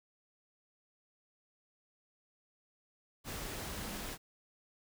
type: tone in noise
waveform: sine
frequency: 207.7 Hz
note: G#3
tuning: in tune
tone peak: -50 dBFS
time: 3.65-4.06 s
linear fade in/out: 50 ms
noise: pink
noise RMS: -42 dBFS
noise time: 3.24-4.18 s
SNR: -11 dB
effects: none